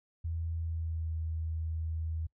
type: tone with pitch glide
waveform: sine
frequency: 82.4 to 80.52 Hz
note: E2 to E2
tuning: 0 to -40 cents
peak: -32 dBFS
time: 0.24-2.27 s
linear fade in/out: 10 ms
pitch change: -40 cents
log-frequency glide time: 0.57-1.15 s
effects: noise-tail reverb RT60 0.1 s tail -25 dB re dry